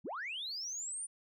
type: linear sweep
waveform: sine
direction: up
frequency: 114.3 to 9397 Hz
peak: -37 dBFS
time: 0.04-1.07 s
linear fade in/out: 20 ms
effects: tanh soft clip ceiling -34 dBFS